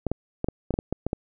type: clicks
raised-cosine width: 2 ms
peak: -12 dBFS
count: 10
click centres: 0.067 / 0.116 / 0.444 / 0.486 / 0.707 / 0.74 / 0.789 / 0.926 / 1.066 / 1.131 s
effects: none